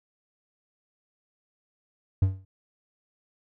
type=tone with exponential decay; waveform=triangle; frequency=95.2 Hz; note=F#2; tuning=50 cents sharp; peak=-13 dBFS; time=2.22-2.45 s; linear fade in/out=5 ms; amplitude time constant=49 ms; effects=none